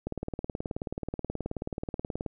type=click train; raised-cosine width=2 ms; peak=-19 dBFS; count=42; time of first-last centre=0.07-2.263 s; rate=18.7 Hz; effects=none